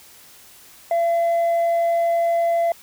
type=tone with tanh clipping; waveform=sine; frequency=678 Hz; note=E5; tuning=49 cents sharp; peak=-17 dBFS; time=0.91-2.72 s; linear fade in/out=2 ms; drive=2 dB; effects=white hiss -47 dBFS RMS until 2.82 s